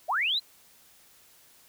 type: linear sweep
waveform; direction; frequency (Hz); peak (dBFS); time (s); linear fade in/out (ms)
sine; up; 555 to 4186; -24; 0.08-0.4; 20
effects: white hiss -58 dBFS RMS until 1.68 s